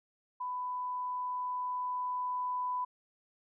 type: tone with level ramp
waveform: sine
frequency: 997 Hz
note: B5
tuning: 16 cents sharp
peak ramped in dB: -34 to -31 dBFS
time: 0.4-2.85 s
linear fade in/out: 10 ms
effects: none